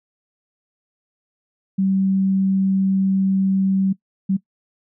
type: tone bursts at uneven times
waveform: sine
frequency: 192.3 Hz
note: G3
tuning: 33 cents flat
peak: -15 dBFS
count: 2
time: 1.78-3.93 / 4.29-4.37 s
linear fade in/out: 10 ms
effects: noise-tail reverb RT60 0.1 s tail -20 dB re dry